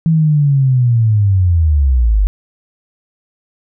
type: linear sweep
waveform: sine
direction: down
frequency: 164.81 to 46.25 Hz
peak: -8 dBFS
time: 0.06-2.27 s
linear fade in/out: 0 ms
effects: none